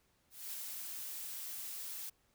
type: noise with ADSR envelope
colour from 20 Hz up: blue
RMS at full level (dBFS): -42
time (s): 0.3-2.1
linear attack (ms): 230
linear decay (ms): 15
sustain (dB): -2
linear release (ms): 11
effects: pink hiss -74 dBFS RMS until 2.34 s